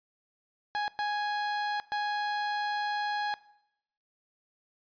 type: tone bursts at uneven times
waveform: 30% pulse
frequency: 830.6 Hz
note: G#5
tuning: in tune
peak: -26 dBFS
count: 3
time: 0.75-0.88 / 0.99-1.8 / 1.92-3.34 s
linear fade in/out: 0 ms
effects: noise-tail reverb RT60 0.8 s tail -20 dB re dry + resampled to 11025 Hz